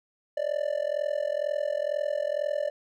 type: tone with amplitude modulation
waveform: triangle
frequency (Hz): 590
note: D5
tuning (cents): +8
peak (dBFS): -20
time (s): 0.37-2.7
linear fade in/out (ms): 5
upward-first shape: sine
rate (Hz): 42.1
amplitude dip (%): 95
effects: none